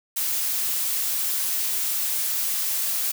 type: noise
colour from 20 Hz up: blue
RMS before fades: -25 dBFS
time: 0.16-3.12 s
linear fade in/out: 10 ms
effects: none